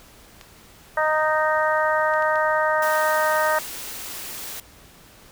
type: clicks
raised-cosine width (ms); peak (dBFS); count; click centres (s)
0.2; -23; 4; 0.412 / 2.138 / 2.224 / 2.357
type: harmonic tone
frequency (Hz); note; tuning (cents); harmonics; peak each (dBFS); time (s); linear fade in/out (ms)
310; D#4; -6; 2 / 3 / 4 / 5 / 6; -22 / -24 / -25 / -26 / -27; 0.97-3.59; 5
type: high-pass noise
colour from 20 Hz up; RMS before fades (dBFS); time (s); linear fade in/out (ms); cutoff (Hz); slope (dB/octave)
white; -34; 2.82-4.6; 2; 190; 24
effects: pink hiss -49 dBFS RMS until 5.31 s